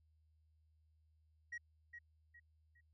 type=tone with echo; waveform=sine; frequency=1900 Hz; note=A#6; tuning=33 cents sharp; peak=-40 dBFS; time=1.52-1.58 s; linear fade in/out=10 ms; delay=410 ms; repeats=3; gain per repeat=-9 dB; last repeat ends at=2.81 s; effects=tanh soft clip ceiling -42 dBFS + added 78 Hz sine -70 dBFS peak until 2.93 s